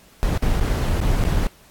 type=noise with dropouts; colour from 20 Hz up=brown; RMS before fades=-19 dBFS; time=0.23-1.47 s; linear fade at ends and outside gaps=0 ms; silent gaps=0.376-0.424 / 0.598-0.61 / 1.003-1.014 / 1.238-1.25 s; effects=pink hiss -51 dBFS RMS until 1.7 s + AAC 64 kbps